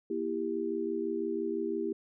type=chord; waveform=sine; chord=E diminished; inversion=second; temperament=just; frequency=237.3 / 329.6 / 395.6 Hz; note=Bb3 / E4 / G4; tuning=+31 / 0 / +16 cents; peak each=-38 / -34 / -33 dBFS; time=0.1-1.93 s; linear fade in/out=5 ms; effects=none